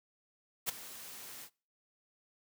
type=noise with ADSR envelope; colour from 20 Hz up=white; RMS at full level=-31 dBFS; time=0.66-1.5 s; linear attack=30 ms; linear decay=11 ms; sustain=-17 dB; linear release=69 ms; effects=noise-tail reverb RT60 0.4 s tail -25 dB re dry + high-pass 100 Hz 12 dB/octave